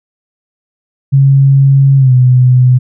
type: tone with pitch glide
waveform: sine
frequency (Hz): 137 to 126.36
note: C#3 to B2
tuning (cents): -20 to +40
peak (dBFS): -3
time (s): 1.12-2.79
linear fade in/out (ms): 20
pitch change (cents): -140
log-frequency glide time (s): 1.97-2.13
effects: none